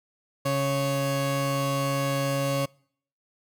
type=tone pair together; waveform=30% pulse; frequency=138.59 / 554 Hz; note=C#3 / C#5; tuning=0 / -1 cents; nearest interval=2 octaves; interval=2399 cents; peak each=-24 dBFS; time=0.45-2.66 s; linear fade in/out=10 ms; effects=noise-tail reverb RT60 0.6 s tail -26 dB re dry